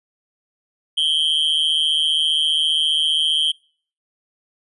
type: tone with amplitude modulation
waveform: triangle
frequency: 3159 Hz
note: G7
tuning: 13 cents sharp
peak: -10 dBFS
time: 0.97-3.52 s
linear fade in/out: 10 ms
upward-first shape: sine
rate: 155 Hz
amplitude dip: 95%
effects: noise-tail reverb RT60 0.5 s tail -26 dB re dry + resampled to 24000 Hz